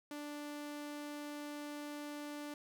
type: tone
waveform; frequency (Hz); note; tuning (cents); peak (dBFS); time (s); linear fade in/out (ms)
sawtooth; 293.7; D4; 0; -39; 0.11-2.54; 2
effects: none